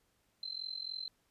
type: tone with amplitude modulation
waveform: sine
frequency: 4100 Hz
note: C8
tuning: 36 cents flat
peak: -35 dBFS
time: 0.43-1.08 s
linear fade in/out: 2 ms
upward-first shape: sine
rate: 43.5 Hz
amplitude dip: 90%
effects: pink hiss -75 dBFS RMS until 1.3 s + resampled to 32000 Hz